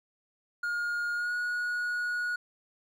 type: tone with pitch glide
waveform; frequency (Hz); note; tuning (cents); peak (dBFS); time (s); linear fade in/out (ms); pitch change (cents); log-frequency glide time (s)
triangle; 1425 to 1453.3; F6 to F#6; +34 to -31; -27; 0.63-2.36; 5; +35; 1.15-1.33
effects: none